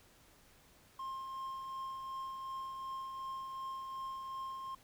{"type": "tone with tremolo", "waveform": "triangle", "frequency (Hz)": 1062, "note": "C6", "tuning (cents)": 25, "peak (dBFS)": -37, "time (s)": [0.99, 4.75], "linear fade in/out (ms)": 5, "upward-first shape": "triangle", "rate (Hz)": 2.7, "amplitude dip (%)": 35, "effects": ["pink hiss -64 dBFS RMS until 4.83 s"]}